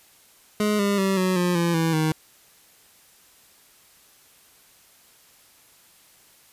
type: tone with pitch steps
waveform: 25% pulse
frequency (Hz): 210 / 201.4 / 193.24 / 185.37 / 177.82 / 170.57 / 163.62 / 156.96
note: G#3 / G3 / G3 / F#3 / F3 / F3 / E3 / D#3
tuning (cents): +19 / +47 / -25 / +3 / +31 / -41 / -13 / +15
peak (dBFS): -16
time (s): 0.6-2.12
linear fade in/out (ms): 2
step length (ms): 190
effects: white hiss -55 dBFS RMS until 6.52 s + resampled to 32000 Hz